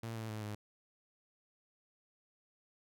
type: tone with pitch steps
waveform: sawtooth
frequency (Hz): 114.3 / 111.17 / 108.13 / 105.18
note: A#2 / A2 / A2 / G#2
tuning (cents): -34 / +18 / -30 / +22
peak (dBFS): -36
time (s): 0.03-0.55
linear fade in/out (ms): 5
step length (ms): 130
effects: none